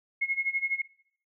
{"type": "tone with tremolo", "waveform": "sine", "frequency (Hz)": 2166, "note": "C#7", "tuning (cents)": -41, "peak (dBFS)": -23, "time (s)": [0.21, 0.82], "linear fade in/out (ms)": 10, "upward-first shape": "sine", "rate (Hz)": 12, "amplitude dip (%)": 85, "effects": ["noise-tail reverb RT60 0.6 s tail -20 dB re dry"]}